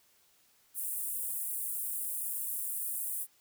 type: high-pass noise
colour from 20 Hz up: pink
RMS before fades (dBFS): -36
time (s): 0.74-3.27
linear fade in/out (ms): 50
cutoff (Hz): 8900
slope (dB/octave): 48
effects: white hiss -67 dBFS RMS until 3.4 s